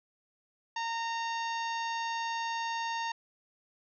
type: harmonic tone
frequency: 920 Hz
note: A#5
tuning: 23 cents flat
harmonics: 1 / 2 / 3 / 4 / 5 / 6 / 7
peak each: -33 / -39 / -43 / -45 / -47 / -49 / -50 dBFS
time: 0.76-3.12 s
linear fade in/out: 5 ms
effects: none